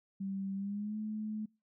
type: tone with pitch glide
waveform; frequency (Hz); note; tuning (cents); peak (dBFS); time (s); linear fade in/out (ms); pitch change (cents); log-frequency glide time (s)
sine; 194.6 to 214.7; G3 to A3; -12 to -42; -35; 0.2-1.46; 10; +170; 0.55-0.97
effects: noise-tail reverb RT60 0.3 s tail -26 dB re dry